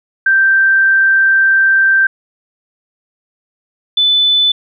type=tone pair in turn; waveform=sine; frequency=1567 / 3500 Hz; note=G6 / A7; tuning=-1 / -10 cents; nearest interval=octave + major second; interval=1391 cents; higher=second; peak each=-7 / -8 dBFS; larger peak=first; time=0.26-2.07 / 3.97-4.52 s; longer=first; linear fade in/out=5 ms; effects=none